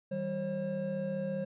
triangle tone cluster, 159.6 / 194.6 / 538 Hz, D#3 / G3 / C5, +44 / -12 / +48 cents, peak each -39 / -34 / -33 dBFS, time 0.11-1.45 s, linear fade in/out 10 ms, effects resampled to 8000 Hz

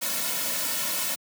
white noise with comb filter, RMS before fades -28 dBFS, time 0.01-1.16 s, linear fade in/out 20 ms, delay 2.5 ms, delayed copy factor -0.9, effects high-pass 200 Hz 12 dB/octave

